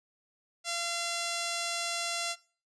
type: tone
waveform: 5% pulse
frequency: 685 Hz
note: F5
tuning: 34 cents flat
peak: -20 dBFS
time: 0.64-2.36 s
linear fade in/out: 50 ms
effects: noise-tail reverb RT60 0.4 s tail -20 dB re dry + resampled to 22050 Hz